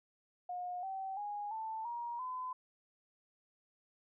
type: tone with pitch steps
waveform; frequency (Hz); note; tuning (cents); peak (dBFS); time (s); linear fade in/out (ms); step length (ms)
sine; 718 / 769.5 / 824.8 / 884 / 947.4 / 1015.4; F5 / G5 / G#5 / A5 / A#5 / B5; +48 / -32 / -12 / +8 / +28 / +48; -38; 0.49-2.53; 5; 340
effects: none